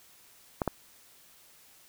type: clicks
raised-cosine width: 1 ms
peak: -13 dBFS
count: 2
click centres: 0.618 / 0.677 s
effects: white hiss -58 dBFS RMS until 1.88 s